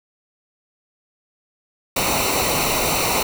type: noise with comb filter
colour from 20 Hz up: pink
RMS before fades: -20 dBFS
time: 1.96-3.23 s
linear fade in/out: 5 ms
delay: 0.6 ms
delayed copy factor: -0.7
effects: none